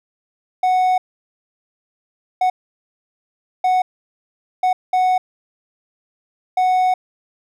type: tone bursts at uneven times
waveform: triangle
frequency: 739 Hz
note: F#5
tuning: 2 cents flat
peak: -11 dBFS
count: 6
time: 0.63-0.98 / 2.41-2.5 / 3.64-3.82 / 4.63-4.73 / 4.93-5.18 / 6.57-6.94 s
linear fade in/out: 5 ms
effects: none